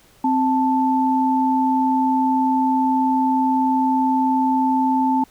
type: tone pair together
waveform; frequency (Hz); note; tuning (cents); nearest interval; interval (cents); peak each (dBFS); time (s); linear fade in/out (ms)
sine; 261.6 / 880; C4 / A5; 0 / 0; octave + major sixth; 2100; -18; 0.24-5.24; 5
effects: pink hiss -53 dBFS RMS until 5.3 s